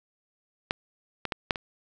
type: clicks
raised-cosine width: 0.3 ms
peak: -9 / -13 / -12 / -6 / -19 dBFS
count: 5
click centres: 0.709 / 1.253 / 1.322 / 1.508 / 1.558 s
effects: none